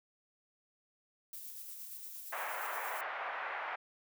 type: noise with tremolo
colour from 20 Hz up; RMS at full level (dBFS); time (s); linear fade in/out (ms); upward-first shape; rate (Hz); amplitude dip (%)
violet; -46; 1.33-3.01; 2; square; 8.6; 25
type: band-pass noise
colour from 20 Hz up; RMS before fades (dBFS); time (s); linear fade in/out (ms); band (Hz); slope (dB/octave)
pink; -40; 2.32-3.76; 10; 690 to 2100; 24
effects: none

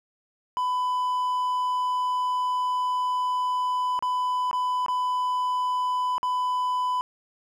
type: tone with dropouts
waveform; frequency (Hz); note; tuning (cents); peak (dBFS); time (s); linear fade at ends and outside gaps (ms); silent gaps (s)
triangle; 1000; B5; +21; -21; 0.57-7.01; 0; 3.991-4.025 / 4.512-4.53 / 4.862-4.883 / 6.181-6.23
effects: none

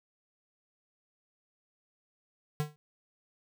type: tone with exponential decay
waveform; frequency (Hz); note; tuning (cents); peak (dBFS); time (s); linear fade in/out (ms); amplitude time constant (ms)
square; 150; D3; +37; -26; 2.6-2.76; 0; 34
effects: none

